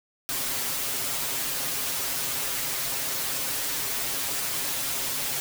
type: noise with comb filter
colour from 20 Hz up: white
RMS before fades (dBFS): -29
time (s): 0.29-5.4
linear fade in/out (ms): 0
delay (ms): 7.4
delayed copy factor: +0.8
effects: none

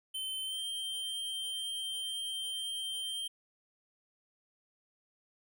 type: tone with pitch glide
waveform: square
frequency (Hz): 3081 to 3149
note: G7 to G7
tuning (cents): -31 to +7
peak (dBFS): -36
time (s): 0.14-3.28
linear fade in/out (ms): 10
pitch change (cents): +38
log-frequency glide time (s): 0.44-0.59
effects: none

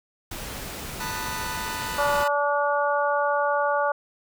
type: noise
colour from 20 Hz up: pink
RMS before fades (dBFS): -35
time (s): 0.31-2.24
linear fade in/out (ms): 5
type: chord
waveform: sawtooth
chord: B dominant seventh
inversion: third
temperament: just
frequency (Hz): 889 / 987.8 / 1234.7 / 1481.6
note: A5 / B5 / D#6 / F#6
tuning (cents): +18 / 0 / -14 / +2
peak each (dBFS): -31 / -30 / -35 / -32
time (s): 1-2.28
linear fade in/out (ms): 5
type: harmonic tone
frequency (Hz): 288.5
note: D4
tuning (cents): -31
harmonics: 2 / 3 / 4 / 5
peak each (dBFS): -24 / -26 / -27 / -28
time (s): 1.98-3.92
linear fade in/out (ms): 5
effects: none

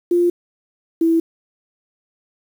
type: tone pair in turn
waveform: sine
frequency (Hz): 349.2 / 329.6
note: F4 / E4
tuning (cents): 0 / 0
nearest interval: minor second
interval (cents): 100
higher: first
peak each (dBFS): -12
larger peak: neither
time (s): 0.11-0.3 / 1.01-1.2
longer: neither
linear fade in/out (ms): 5
effects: 7-bit

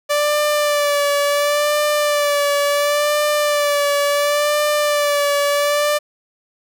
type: tone with vibrato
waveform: sawtooth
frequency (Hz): 584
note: D5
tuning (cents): -10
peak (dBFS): -11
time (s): 0.09-5.99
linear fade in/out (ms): 20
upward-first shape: sine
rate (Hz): 0.71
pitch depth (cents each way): 33
effects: none

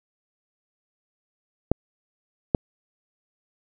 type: clicks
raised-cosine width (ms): 2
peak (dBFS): -4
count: 2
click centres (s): 1.716 / 2.548
effects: none

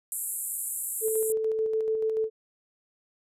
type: band-pass noise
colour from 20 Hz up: white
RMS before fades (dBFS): -33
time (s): 0.12-1.32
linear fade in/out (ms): 0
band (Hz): 7500 to 13000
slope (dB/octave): 96
type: tone with tremolo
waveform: sine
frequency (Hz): 440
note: A4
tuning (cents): 0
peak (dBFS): -23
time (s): 1.01-2.3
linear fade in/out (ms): 50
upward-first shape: square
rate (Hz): 6.9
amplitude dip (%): 30
effects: none

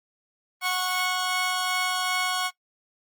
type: tone pair together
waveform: 15% pulse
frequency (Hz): 734.2 / 1100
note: F#5 / C#6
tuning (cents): -14 / -14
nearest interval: perfect fifth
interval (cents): 700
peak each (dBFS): -21 / -20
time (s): 0.61-2.51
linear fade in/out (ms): 50
effects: noise-tail reverb RT60 0.1 s tail -20 dB re dry + Opus 24 kbps

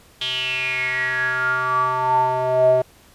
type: tone with band-pass filter sweep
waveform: square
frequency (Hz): 128.1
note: C3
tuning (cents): -36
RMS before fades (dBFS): -20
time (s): 0.21-2.82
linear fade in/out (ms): 5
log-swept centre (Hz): 3300 to 580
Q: 9.5
effects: pink hiss -51 dBFS RMS until 3.14 s + resampled to 32000 Hz

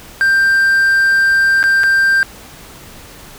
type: tone with dropouts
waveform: triangle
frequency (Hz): 1575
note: G6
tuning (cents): +8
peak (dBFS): -7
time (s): 0.21-2.23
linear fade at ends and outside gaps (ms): 0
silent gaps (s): 1.629-1.639 / 1.834-1.838
effects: pink hiss -37 dBFS RMS until 3.38 s

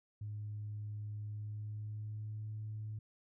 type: tone with pitch glide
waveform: sine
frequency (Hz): 105.1 to 107.62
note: G#2 to A2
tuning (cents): +21 to -38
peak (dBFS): -39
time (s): 0.21-2.99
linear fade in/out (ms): 5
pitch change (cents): +41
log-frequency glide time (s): 1.24-2.52
effects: tanh soft clip ceiling -35 dBFS

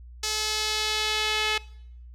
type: tone with band-pass filter sweep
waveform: sawtooth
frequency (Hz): 430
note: A4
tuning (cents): -40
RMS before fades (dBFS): -27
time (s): 0.23-1.58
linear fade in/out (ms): 5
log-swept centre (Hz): 5500 to 2900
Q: 1.5
effects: noise-tail reverb RT60 0.7 s tail -21 dB re dry + added 60 Hz sine -42 dBFS peak until 2.14 s

